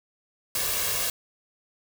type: noise with comb filter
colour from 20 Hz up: white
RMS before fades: -27 dBFS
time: 0.55-1.1 s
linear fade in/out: 2 ms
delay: 1.8 ms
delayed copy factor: +0.6
effects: none